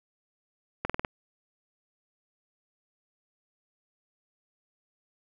slowing click train, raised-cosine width 0.5 ms, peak -13 dBFS, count 5, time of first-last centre 0.85-1.048 s, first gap 46 ms, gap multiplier 1.05, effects none

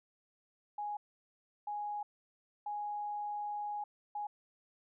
sine tone bursts at uneven times, 830 Hz, G#5, 1 cent flat, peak -36 dBFS, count 4, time 0.78-0.97 / 1.67-2.03 / 2.66-3.84 / 4.15-4.27 s, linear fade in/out 5 ms, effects none

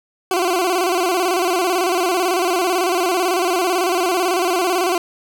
20% pulse tone with vibrato, 359.8 Hz, F#4, 48 cents flat, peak -11 dBFS, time 0.31-4.98 s, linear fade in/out 2 ms, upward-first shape square, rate 18 Hz, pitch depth 81 cents each way, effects none

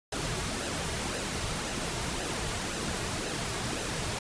pink noise with flanger, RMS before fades -33 dBFS, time 0.12-4.19 s, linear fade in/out 5 ms, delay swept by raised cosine 0.87 to 3.97 ms, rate 1.9 Hz, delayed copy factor -0.5, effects resampled to 22050 Hz

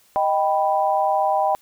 sine chord, Eb augmented, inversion none, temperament equal, 622.3 / 784 / 987.8 Hz, Eb5 / G5 / B5, 0 / 0 / 0 cents, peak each -22 / -19 / -24 dBFS, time 0.16-1.55 s, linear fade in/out 0 ms, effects white hiss -57 dBFS RMS until 1.61 s

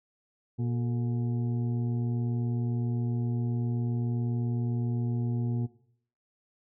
harmonic tone with a mistuned harmonic, 119.5 Hz, A#2, 43 cents sharp, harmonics 1 / 2 / 3 / 4 / 6 / 7, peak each -28 / -34 / -41 / -48 / -55 / -56 dBFS, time 0.58-5.67 s, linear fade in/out 20 ms, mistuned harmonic 4, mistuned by -120 cents, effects noise-tail reverb RT60 0.6 s tail -17 dB re dry

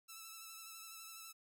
5% pulse tone with vibrato, 1318.5 Hz, E6, in tune, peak -39 dBFS, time 0.08-1.33 s, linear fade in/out 20 ms, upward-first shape sine, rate 12 Hz, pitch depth 25 cents each way, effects none

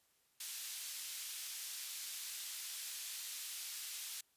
pink high-pass noise, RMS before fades -45 dBFS, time 0.4-4.21 s, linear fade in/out 5 ms, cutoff 3600 Hz, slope 12 dB/octave, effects white hiss -75 dBFS RMS until 4.36 s + resampled to 32000 Hz

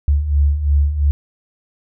sine beating tone pair, 70 / 72.9 Hz, C#2 / D2, +18 / -12 cents, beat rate 2.9 Hz, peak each -19 / -13 dBFS, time 0.08-1.11 s, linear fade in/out 0 ms, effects none

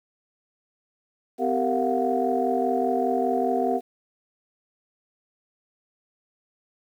sine tone cluster, 254.8 / 389.3 / 460.9 / 687 / 732 Hz, C4 / G4 / A#4 / F5 / F#5, -46 / -12 / -20 / -29 / -19 cents, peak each -27 dBFS, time 1.38-3.81 s, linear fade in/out 50 ms, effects tanh soft clip ceiling -10 dBFS + 9-bit

